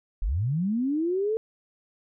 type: linear sweep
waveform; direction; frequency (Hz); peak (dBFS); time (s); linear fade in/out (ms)
sine; up; 33.76 to 451.5; -23; 0.22-1.37; 0
effects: none